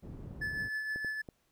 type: low-pass noise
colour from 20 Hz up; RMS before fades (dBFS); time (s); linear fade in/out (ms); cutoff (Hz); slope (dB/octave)
white; -45; 0.02-0.69; 20; 190; 12
type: tone with tremolo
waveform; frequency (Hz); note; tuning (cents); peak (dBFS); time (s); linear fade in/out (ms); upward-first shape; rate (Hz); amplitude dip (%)
triangle; 1732; A6; -28; -30; 0.41-1.22; 10; triangle; 6.4; 45
type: clicks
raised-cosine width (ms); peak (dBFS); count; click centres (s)
2; -31; 3; 0.96 / 1.047 / 1.288
effects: pink hiss -74 dBFS RMS until 1.51 s